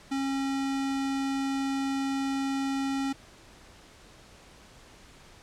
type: tone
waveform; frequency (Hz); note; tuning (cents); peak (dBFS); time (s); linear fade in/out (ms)
square; 272; C#4; -33; -28; 0.11-3.13; 10
effects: pink hiss -53 dBFS RMS until 5.42 s + low-pass 8000 Hz 12 dB/octave